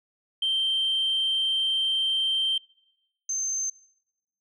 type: tone pair in turn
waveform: sine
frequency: 3136 / 6272 Hz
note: G7 / G8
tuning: 0 / 0 cents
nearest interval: octave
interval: 1200 cents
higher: second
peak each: -21 / -25 dBFS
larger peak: first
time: 0.42-2.58 / 3.29-3.7 s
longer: first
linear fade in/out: 5 ms
effects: noise-tail reverb RT60 1.0 s tail -25 dB re dry + tanh soft clip ceiling -19 dBFS

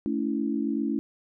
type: chord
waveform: sine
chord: A major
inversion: none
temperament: equal with one note detuned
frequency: 220 / 282 / 329.6 Hz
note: A3 / C#4 / E4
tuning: 0 / +30 / 0 cents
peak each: -29 / -28 / -31 dBFS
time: 0.06-0.99 s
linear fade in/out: 0 ms
effects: none

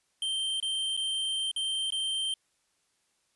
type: tone with dropouts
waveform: square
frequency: 3136 Hz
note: G7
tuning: in tune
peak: -29 dBFS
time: 0.22-2.34 s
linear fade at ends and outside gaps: 2 ms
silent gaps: 0.601-0.626 / 0.967-0.974 / 1.514-1.562 / 1.904-1.922 s
effects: white hiss -73 dBFS RMS until 3.35 s + resampled to 24000 Hz

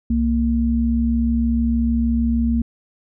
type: tone pair together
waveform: sine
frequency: 65 / 231.6 Hz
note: C2 / A#3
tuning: -11 / -11 cents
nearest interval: octave + minor seventh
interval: 2200 cents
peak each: -20 / -17 dBFS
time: 0.1-2.62 s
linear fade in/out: 5 ms
effects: none

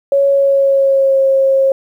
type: tone with pitch glide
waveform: sine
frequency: 556 to 538.9 Hz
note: C#5 to C#5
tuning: +5 to -49 cents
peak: -8 dBFS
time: 0.12-1.72 s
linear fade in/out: 2 ms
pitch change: -54 cents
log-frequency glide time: 0.28-1.21 s
effects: 8-bit

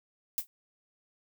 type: noise with exponential decay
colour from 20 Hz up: violet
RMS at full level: -26 dBFS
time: 0.38-0.47 s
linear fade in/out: 0 ms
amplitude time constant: 18 ms
effects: none

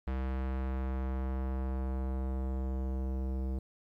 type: tone with low-pass filter sweep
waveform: square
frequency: 65.3 Hz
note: C2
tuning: 3 cents flat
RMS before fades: -34 dBFS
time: 0.07-3.59 s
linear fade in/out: 5 ms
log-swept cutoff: 2100 to 500 Hz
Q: 0.8
effects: 11-bit

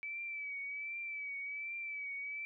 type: tone with vibrato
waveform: sine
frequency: 2300 Hz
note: D7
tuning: 37 cents flat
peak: -39 dBFS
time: 0.03-2.45 s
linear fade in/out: 0 ms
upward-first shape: triangle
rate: 1.3 Hz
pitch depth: 55 cents each way
effects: none

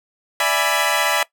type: chord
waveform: 15% pulse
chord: E dominant seventh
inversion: third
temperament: equal with one note detuned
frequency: 587.3 / 663.5 / 830.6 / 987.8 Hz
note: D5 / E5 / G#5 / B5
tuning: 0 / +11 / 0 / 0 cents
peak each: -16 dBFS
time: 0.4-1.23 s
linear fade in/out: 2 ms
effects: noise-tail reverb RT60 0.1 s tail -19 dB re dry

